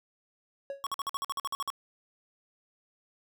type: tone with exponential decay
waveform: triangle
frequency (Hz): 554.4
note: C#5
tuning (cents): 0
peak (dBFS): -29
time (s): 0.7-0.87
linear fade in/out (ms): 1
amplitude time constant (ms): 36
type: tone bursts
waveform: square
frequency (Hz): 1108.7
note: C#6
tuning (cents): 0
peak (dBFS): -31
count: 12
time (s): 0.84-1.702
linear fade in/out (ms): 0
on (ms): 26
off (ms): 50
effects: none